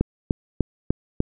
click train, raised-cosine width 3 ms, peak -6 dBFS, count 5, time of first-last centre 0.01-1.204 s, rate 3.35 Hz, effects none

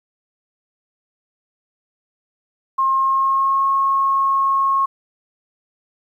sine tone with pitch glide, 1069 to 1088.3 Hz, C6 to C#6, +37 to -32 cents, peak -14 dBFS, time 2.78-4.86 s, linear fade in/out 10 ms, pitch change +31 cents, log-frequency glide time 2.94-3.67 s, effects 9-bit

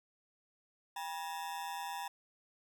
40% pulse ring-modulated tone, 884 Hz, A5, 8 cents sharp, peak -35 dBFS, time 0.96-2.08 s, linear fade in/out 5 ms, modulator 84.2 Hz, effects none

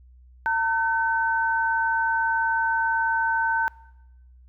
sine tone pair together, 907 / 1525.4 Hz, A#5 / G6, -48 / -48 cents, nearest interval major sixth, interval 900 cents, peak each -23 dBFS, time 0.46-3.68 s, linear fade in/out 0 ms, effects noise-tail reverb RT60 0.9 s tail -22 dB re dry + added 62 Hz sine -48 dBFS peak until 4.48 s

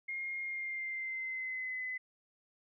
sine tone with pitch glide, 2134 to 2021 Hz, C7 to B6, +34 to +39 cents, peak -36 dBFS, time 0.08-1.98 s, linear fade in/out 10 ms, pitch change -95 cents, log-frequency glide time 0.42-1.81 s, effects none

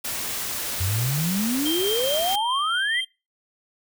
white noise, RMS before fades -29 dBFS, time 0.04-2.36 s, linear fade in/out 10 ms
sine exponential sweep, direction up, 87.6 to 2073 Hz, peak -22 dBFS, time 0.8-3.01 s, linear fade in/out 10 ms
triangle tone with tremolo, 3167 Hz, G7, 17 cents sharp, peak -23 dBFS, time 1.65-3.05 s, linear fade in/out 10 ms, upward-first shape sine, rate 4.7 Hz, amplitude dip 30%
effects noise-tail reverb RT60 0.3 s tail -26 dB re dry

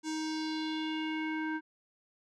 square tone with low-pass filter sweep, 313.6 Hz, D#4, 14 cents sharp, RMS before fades -35 dBFS, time 0.03-1.61 s, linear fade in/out 50 ms, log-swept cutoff 7000 to 1600 Hz, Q 3, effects none

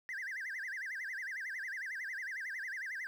triangle tone with vibrato, 1800 Hz, A6, 39 cents sharp, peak -36 dBFS, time 0.09-3.07 s, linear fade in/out 0 ms, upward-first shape sine, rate 11 Hz, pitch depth 250 cents each way, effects tanh soft clip ceiling -32 dBFS + 11-bit

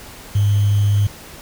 sine tone with sample-and-hold, 102.2 Hz, G#2, 27 cents flat, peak -12 dBFS, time 0.35-1.07 s, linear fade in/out 5 ms, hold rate 3150 Hz, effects pink hiss -38 dBFS RMS until 1.41 s

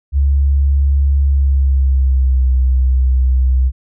sine tone with pitch glide, 69.6 to 64.19 Hz, C#2 to C2, +8 to -32 cents, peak -9 dBFS, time 0.12-3.72 s, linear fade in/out 50 ms, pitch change -140 cents, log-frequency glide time 1.23-2.47 s, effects none

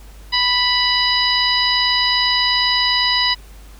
harmonic tone, 987.8 Hz, B5, in tune, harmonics 1 / 2 / 3 / 4 / 5, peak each -22 / -21 / -21 / -20 / -19 dBFS, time 0.32-3.35 s, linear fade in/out 20 ms, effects added 50 Hz sine -37 dBFS peak until 3.79 s + pink hiss -47 dBFS RMS until 3.79 s

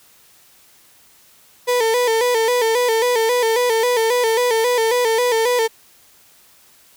35% pulse tone with vibrato, 470 Hz, A#4, 14 cents sharp, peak -13 dBFS, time 1.67-5.68 s, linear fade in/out 20 ms, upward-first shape square, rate 3.7 Hz, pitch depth 80 cents each way, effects white hiss -51 dBFS RMS until 6.96 s

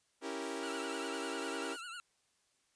sawtooth chord, C# diminished seventh, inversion none, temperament equal, 277.2 / 329.6 / 392 / 466.2 Hz, C#4 / E4 / G4 / Bb4, 0 / 0 / 0 / 0 cents, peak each -40 dBFS, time 0.21-1.77 s, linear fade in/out 50 ms
violet noise bursts, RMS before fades -49 dBFS, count 6, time 0.41-1.81 s, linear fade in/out 2 ms, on 190 ms, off 52 ms
25% pulse tone with vibrato, 1396.9 Hz, F6, in tune, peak -40 dBFS, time 0.63-2 s, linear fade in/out 0 ms, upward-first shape triangle, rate 10 Hz, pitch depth 110 cents each way
effects white hiss -75 dBFS RMS until 2.75 s + resampled to 22050 Hz

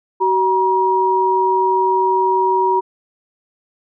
sine tone pair together, 378.2 / 953 Hz, F#4 / A#5, +38 / +38 cents, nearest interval octave + major third, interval 1600 cents, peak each -17 / -14 dBFS, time 0.2-2.81 s, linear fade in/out 20 ms, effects none

